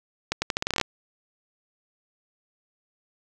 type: accelerating click train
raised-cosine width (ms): 0.2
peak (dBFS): -7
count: 12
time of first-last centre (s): 0.32-0.813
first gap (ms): 100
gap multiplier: 0.82
effects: none